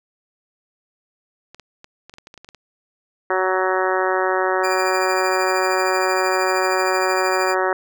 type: clicks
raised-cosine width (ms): 0.2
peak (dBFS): -23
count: 12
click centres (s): 1.546 / 1.597 / 1.844 / 2.096 / 2.139 / 2.184 / 2.271 / 2.341 / 2.377 / 2.446 / 2.489 / 2.547
type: harmonic tone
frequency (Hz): 186.8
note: F#3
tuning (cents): +17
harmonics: 2 / 3 / 4 / 5 / 6 / 7 / 8 / 9 / 10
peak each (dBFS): -22 / -24 / -25 / -26 / -27 / -27 / -28 / -29 / -29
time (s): 3.3-7.73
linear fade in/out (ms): 2
type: tone with tremolo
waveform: 20% pulse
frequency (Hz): 2391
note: D7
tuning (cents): +30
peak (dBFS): -19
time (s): 4.63-7.55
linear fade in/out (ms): 20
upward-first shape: triangle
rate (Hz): 13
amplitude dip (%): 60
effects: none